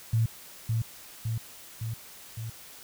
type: tone with echo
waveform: sine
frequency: 113.1 Hz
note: A2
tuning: 48 cents sharp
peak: -21 dBFS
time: 0.13-0.26 s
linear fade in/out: 5 ms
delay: 560 ms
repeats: 4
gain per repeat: -3 dB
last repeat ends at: 2.5 s
effects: white hiss -48 dBFS RMS until 2.83 s